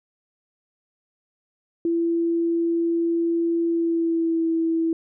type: tone with pitch glide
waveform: sine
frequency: 336 to 327.9 Hz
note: E4 to E4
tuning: +33 to -9 cents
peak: -19 dBFS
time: 1.85-4.93 s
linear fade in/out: 2 ms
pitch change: -42 cents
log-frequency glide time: 3.66-4.46 s
effects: none